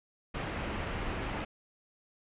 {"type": "low-pass noise", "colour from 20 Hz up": "pink", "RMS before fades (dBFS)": -36, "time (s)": [0.34, 1.45], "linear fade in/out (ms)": 10, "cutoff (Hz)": 2900, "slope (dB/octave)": 24, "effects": ["resampled to 8000 Hz"]}